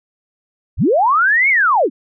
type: linear two-way sweep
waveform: sine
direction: up then down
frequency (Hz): 32.09 to 2249 to 208.1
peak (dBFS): -10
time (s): 0.77-1.9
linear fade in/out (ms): 50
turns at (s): 1.49
effects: none